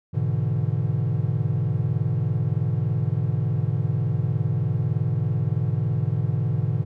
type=chord; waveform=triangle; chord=E dominant seventh; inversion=first; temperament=equal; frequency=103.83 / 123.47 / 146.83 / 164.81 Hz; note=G#2 / B2 / D3 / E3; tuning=0 / 0 / 0 / 0 cents; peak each=-24 / -23 / -24 / -28 dBFS; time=0.13-6.85 s; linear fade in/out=20 ms; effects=none